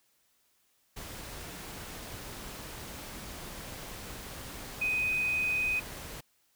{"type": "tone in noise", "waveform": "sine", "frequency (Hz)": 2503, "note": "D#7", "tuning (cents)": 10, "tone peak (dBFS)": -27, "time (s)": [4.81, 5.8], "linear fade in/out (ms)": 10, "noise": "pink", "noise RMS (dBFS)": -43, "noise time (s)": [0.96, 6.21], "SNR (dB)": 13, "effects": ["white hiss -71 dBFS RMS until 6.55 s"]}